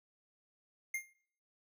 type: tone with exponential decay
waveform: square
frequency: 2119 Hz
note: C7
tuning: 21 cents sharp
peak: -33 dBFS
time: 0.94-1.13 s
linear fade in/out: 5 ms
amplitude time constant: 40 ms
effects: noise-tail reverb RT60 0.5 s tail -17 dB re dry